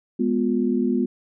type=chord; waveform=sine; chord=F diminished; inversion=first; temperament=equal with one note detuned; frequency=207.7 / 246.9 / 356.4 Hz; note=Ab3 / Cb4 / F4; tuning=0 / 0 / +35 cents; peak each=-24 / -21 / -25 dBFS; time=0.19-1.06 s; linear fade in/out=10 ms; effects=none